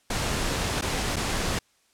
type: noise with dropouts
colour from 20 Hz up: pink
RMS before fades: -27 dBFS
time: 0.1-1.59 s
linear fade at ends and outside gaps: 5 ms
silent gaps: 0.812-0.821 / 1.16-1.165 s
effects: white hiss -65 dBFS RMS until 1.93 s + low-pass 9000 Hz 12 dB/octave